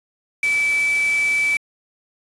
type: tone in noise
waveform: sine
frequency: 2309 Hz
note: D7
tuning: 30 cents flat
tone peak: -16 dBFS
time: 0.43-1.57 s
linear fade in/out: 2 ms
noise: white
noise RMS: -32 dBFS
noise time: 0.43-1.57 s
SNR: +13 dB
effects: resampled to 24000 Hz